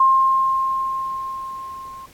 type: tone with level ramp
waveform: sine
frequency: 1062 Hz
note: C6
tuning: 25 cents sharp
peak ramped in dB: -10 to -34 dBFS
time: 0-2.06 s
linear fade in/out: 5 ms
effects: pink hiss -49 dBFS RMS until 2.13 s + AAC 64 kbps